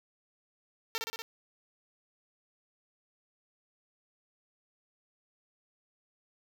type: tone with echo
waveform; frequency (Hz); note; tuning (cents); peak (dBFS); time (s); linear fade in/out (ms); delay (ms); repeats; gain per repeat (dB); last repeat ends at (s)
5% pulse; 453.2; A#4; -49; -20; 0.95-0.98; 0; 60; 4; -2; 1.22
effects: none